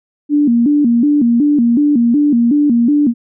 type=tone with vibrato; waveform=sine; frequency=262.7 Hz; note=C4; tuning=7 cents sharp; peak=-8 dBFS; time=0.29-3.14 s; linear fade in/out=50 ms; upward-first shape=square; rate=2.7 Hz; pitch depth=190 cents each way; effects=none